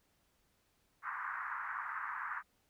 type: band-pass noise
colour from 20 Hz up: pink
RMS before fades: -41 dBFS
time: 1.02-2.43 s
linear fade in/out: 50 ms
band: 1000 to 1800 Hz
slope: 48 dB/octave
effects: pink hiss -75 dBFS RMS until 2.69 s